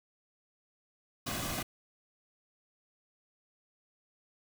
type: noise with comb filter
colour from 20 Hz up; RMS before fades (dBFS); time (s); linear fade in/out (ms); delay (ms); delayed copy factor
pink; -36; 1.26-1.63; 10; 2.2; -0.6
effects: none